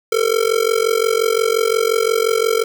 square tone with amplitude modulation, 451.6 Hz, A4, 45 cents sharp, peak -11 dBFS, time 0.12-2.64 s, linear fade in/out 5 ms, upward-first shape sine, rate 45.7 Hz, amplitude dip 90%, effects 8-bit

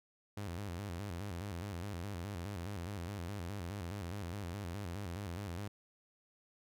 sawtooth tone with vibrato, 93.5 Hz, F#2, 19 cents sharp, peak -36 dBFS, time 0.37-5.68 s, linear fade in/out 5 ms, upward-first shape square, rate 4.8 Hz, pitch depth 150 cents each way, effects none

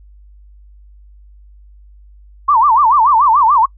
sine tone with vibrato, 1023 Hz, C6, 39 cents flat, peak -7 dBFS, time 2.48-3.66 s, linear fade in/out 10 ms, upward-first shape sine, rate 6.9 Hz, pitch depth 270 cents each way, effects noise-tail reverb RT60 0.1 s tail -26 dB re dry + added 50 Hz sine -39 dBFS peak until 3.77 s

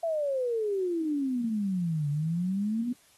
sine exponential two-way sweep, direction down then up, 679 to 142.7 to 249.6 Hz, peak -26 dBFS, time 0.03-2.93 s, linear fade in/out 5 ms, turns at 2.09 s, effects white hiss -61 dBFS RMS until 3.17 s + AAC 32 kbps

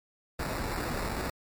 pink noise with sample-and-hold, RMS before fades -33 dBFS, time 0.39-1.3 s, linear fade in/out 5 ms, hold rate 3150 Hz, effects MP3 96 kbps

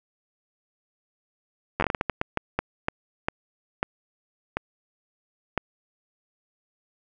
slowing click train, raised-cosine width 0.5 ms, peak -8 dBFS, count 17, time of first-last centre 1.8-5.577 s, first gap 10 ms, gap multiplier 1.36, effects none

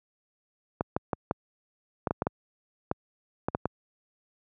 clicks, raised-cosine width 1 ms, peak -12 dBFS, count 12, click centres 0.809 / 0.965 / 1.132 / 1.311 / 2.072 / 2.109 / 2.221 / 2.269 / 2.914 / 3.485 / 3.549 / 3.656 s, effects high-pass 80 Hz 12 dB/octave

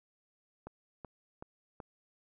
click train, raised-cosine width 1 ms, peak -30 dBFS, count 4, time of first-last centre 0.67-1.802 s, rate 2.65 Hz, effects none

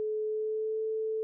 sine tone with pitch glide, 430 to 439 Hz, A4 to A4, -40 to -4 cents, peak -29 dBFS, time 0-1.23 s, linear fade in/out 0 ms, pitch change +36 cents, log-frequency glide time 0.26-0.82 s, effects none

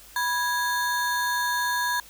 square ring-modulated tone, 1318.5 Hz, E6, in tune, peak -21 dBFS, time 0.16-2 s, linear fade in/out 2 ms, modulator 338 Hz, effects added 50 Hz sine -56 dBFS peak until 2.09 s + white hiss -49 dBFS RMS until 2.09 s

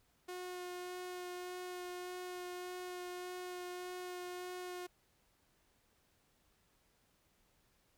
sawtooth tone with vibrato, 360.6 Hz, F#4, 45 cents flat, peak -39 dBFS, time 0.28-4.87 s, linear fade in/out 10 ms, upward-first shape sine, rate 1.7 Hz, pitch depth 10 cents each way, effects pink hiss -74 dBFS RMS until 7.97 s

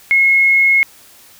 sine tone, 2168 Hz, C#7, 39 cents flat, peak -8 dBFS, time 0.11-0.83 s, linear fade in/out 0 ms, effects white hiss -44 dBFS RMS until 1.39 s

